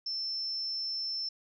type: tone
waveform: sine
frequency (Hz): 5330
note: E8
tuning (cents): +18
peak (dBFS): -32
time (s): 0.06-1.29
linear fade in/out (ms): 5
effects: none